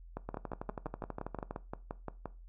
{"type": "two click trains", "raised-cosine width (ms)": 1, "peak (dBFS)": [-24, -24], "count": [13, 16], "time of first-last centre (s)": [[0.17, 2.257], [0.29, 1.51]], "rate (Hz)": [5.75, 12.3], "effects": ["noise-tail reverb RT60 0.3 s tail -18 dB re dry", "added 42 Hz sine -49 dBFS peak until 2.48 s"]}